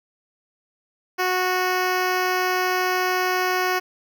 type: tone with notch filter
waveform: 10% pulse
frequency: 367.2 Hz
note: F#4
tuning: 13 cents flat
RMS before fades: -22 dBFS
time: 1.18-3.8 s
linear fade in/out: 20 ms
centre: 8700 Hz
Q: 1.1
effects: none